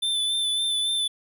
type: tone with vibrato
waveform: square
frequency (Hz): 3527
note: A7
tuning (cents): +3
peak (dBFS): -23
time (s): 0.02-1.08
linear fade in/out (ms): 10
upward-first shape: sine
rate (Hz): 3.6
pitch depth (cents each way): 25
effects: none